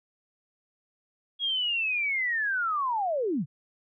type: linear sweep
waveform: sine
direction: down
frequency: 3322 to 116.54 Hz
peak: -25 dBFS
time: 1.39-3.46 s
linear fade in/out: 50 ms
effects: none